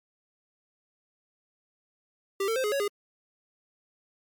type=tone with pitch steps; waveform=square; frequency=393.3 / 449.6 / 522 / 419.4 / 556 / 409 Hz; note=G4 / A4 / C5 / G#4 / C#5 / G#4; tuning=+6 / +37 / -4 / +17 / +5 / -26 cents; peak=-26 dBFS; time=2.4-2.88 s; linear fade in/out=5 ms; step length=80 ms; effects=MP3 96 kbps